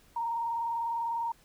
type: tone with vibrato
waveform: sine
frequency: 928 Hz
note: A#5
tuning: 8 cents flat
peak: -29 dBFS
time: 0.16-1.32 s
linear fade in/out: 5 ms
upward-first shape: sine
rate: 20 Hz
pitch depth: 35 cents each way
effects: pink hiss -62 dBFS RMS until 1.44 s